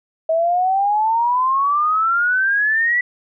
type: exponential sweep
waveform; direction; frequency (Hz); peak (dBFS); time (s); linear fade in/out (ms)
sine; up; 639 to 1975.5; -14; 0.29-3.01; 5
effects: none